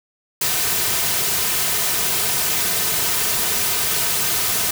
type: noise with comb filter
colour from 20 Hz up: white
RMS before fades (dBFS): -20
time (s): 0.41-4.71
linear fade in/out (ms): 5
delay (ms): 3.6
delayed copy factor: -0.5
effects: none